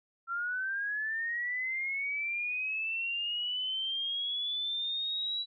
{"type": "linear sweep", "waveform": "sine", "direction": "up", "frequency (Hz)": [1355, 3931], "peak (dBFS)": -31, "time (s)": [0.27, 5.46], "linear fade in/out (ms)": 50, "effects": []}